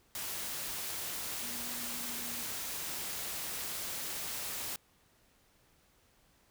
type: tone in noise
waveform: sine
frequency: 239.7 Hz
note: A#3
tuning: 48 cents sharp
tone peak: -49 dBFS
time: 1.43-2.43 s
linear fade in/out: 2 ms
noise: white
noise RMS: -39 dBFS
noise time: 0.15-4.76 s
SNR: -13 dB
effects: pink hiss -68 dBFS RMS until 6.5 s